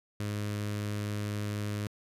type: tone with notch filter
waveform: sawtooth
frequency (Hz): 104.1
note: G#2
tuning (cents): +5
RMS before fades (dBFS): -34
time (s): 0.2-1.87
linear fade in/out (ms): 0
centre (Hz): 810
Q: 1.8
effects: resampled to 32000 Hz